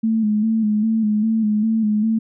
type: tone with vibrato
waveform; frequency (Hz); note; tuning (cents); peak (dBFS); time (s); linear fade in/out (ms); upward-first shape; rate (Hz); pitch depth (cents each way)
sine; 217.1; A3; -23; -15; 0.03-2.19; 10; square; 2.5; 46
effects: none